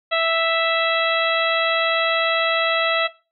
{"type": "harmonic tone with a mistuned harmonic", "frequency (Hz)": 659.3, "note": "E5", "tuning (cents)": 0, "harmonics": [1, 2, 3, 4, 5, 6], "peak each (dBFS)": [-20, -23, -25, -26, -27, -28], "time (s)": [0.11, 3.08], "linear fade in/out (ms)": 20, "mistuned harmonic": 6, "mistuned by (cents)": -20, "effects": ["noise-tail reverb RT60 0.3 s tail -18 dB re dry"]}